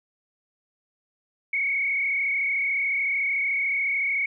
sine tone with frequency modulation, 2219 Hz, C#7, 1 cent sharp, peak -22 dBFS, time 1.53-4.26 s, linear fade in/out 5 ms, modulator 33.7 Hz, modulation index 1.8, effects none

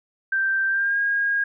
sine tone with pitch glide, 1568 to 1629.9 Hz, G6 to G#6, 0 to -33 cents, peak -19 dBFS, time 0.32-1.44 s, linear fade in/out 5 ms, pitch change +67 cents, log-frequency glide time 0.68-0.99 s, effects none

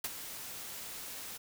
white noise with ADSR envelope, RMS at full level -33 dBFS, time 0.04-1.38 s, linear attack 5 ms, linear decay 32 ms, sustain -11 dB, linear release 16 ms, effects none

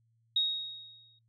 sine tone with exponential decay, 3762 Hz, A#7, 15 cents sharp, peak -23 dBFS, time 0.36-1.19 s, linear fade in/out 5 ms, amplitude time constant 180 ms, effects noise-tail reverb RT60 0.1 s tail -24 dB re dry + added 114 Hz sine -68 dBFS peak until 1.28 s

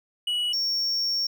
triangle tone pair in turn, 2930 / 5499 Hz, F#7 / F8, -18 / -28 cents, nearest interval major seventh, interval 1090 cents, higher second, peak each -22 dBFS, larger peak neither, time 0.27-0.53 / 0.53-1.27 s, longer second, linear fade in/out 5 ms, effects none

